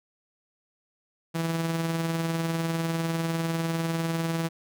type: tone with tremolo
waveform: sawtooth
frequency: 164.81 Hz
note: E3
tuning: in tune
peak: -20 dBFS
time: 1.34-4.49 s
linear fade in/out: 20 ms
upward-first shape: triangle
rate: 20 Hz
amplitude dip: 45%
effects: none